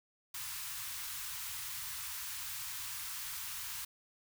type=band-stop noise; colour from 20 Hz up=white; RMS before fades=-42 dBFS; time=0.34-3.85 s; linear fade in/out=5 ms; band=140 to 910 Hz; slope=48 dB/octave; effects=none